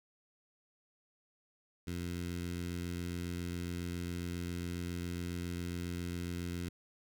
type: tone with notch filter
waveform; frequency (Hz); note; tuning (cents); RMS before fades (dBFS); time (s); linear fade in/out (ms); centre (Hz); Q
15% pulse; 87.31; F2; 0; -39; 1.87-6.69; 5; 820; 0.74
effects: none